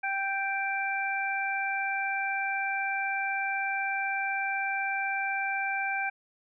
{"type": "harmonic tone", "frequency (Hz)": 784, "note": "G5", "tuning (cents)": 0, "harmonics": [1, 2, 3], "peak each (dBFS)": [-32, -32, -32], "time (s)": [0.03, 6.1], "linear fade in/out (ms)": 10, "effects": []}